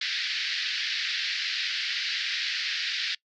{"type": "band-pass noise", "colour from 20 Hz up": "white", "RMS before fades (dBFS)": -30, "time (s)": [0.01, 3.15], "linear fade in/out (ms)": 5, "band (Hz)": [1600, 4900], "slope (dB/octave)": 48, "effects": ["noise-tail reverb RT60 0.1 s tail -23 dB re dry"]}